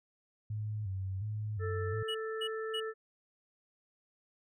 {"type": "tone with vibrato", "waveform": "sine", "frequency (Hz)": 100.8, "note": "G2", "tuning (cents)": 49, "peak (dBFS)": -34, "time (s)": [0.5, 2.03], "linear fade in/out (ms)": 5, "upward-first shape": "square", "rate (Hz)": 1.4, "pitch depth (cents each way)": 96}
{"type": "harmonic tone", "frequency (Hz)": 441, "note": "A4", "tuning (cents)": 4, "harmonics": [1, 3, 4], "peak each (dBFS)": [-36, -44, -45], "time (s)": [1.59, 2.94], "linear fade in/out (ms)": 50}
{"type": "tone bursts", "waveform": "triangle", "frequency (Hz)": 2918, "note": "F#7", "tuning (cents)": -25, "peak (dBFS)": -33, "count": 3, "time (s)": [2.08, 2.804], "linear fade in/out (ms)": 10, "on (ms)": 68, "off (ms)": 260}
{"effects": []}